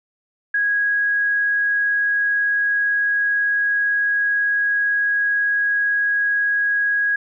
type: tone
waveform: sine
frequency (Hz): 1653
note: G#6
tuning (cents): -9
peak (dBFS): -16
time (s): 0.54-7.16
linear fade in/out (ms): 5
effects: none